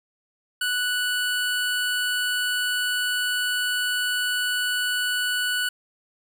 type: tone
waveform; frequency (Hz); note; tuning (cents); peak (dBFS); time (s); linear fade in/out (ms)
25% pulse; 1480; F#6; 0; -19; 0.61-5.69; 5
effects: 9-bit